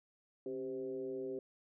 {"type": "tone with frequency modulation", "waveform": "sine", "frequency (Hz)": 392, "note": "G4", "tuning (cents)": 0, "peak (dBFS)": -38, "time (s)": [0.46, 1.39], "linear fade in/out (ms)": 2, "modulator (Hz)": 123, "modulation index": 0.84, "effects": []}